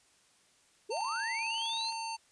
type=linear sweep; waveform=sine; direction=up; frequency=373.4 to 4310 Hz; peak=-34 dBFS; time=0.89-1.91 s; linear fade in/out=10 ms
type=harmonic tone; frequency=900 Hz; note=A5; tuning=39 cents sharp; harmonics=1 / 3 / 5 / 7 / 9 / 10; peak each=-37 / -44 / -43 / -48 / -51 / -51 dBFS; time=0.9-2.17 s; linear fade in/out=20 ms
type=click train; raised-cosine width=0.2 ms; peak=-37 dBFS; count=26; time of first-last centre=0.97-1.924 s; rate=26.2 Hz
effects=white hiss -66 dBFS RMS until 2.31 s + resampled to 22050 Hz